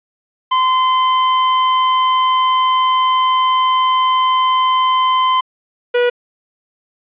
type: tone pair in turn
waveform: 45% pulse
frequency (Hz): 1031 / 486.6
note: C6 / B4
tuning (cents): -26 / -26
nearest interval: octave + minor second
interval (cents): 1300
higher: first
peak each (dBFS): -11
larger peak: neither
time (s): 0.51-5.41 / 5.94-6.1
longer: first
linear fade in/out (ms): 10
effects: resampled to 8000 Hz + 8-bit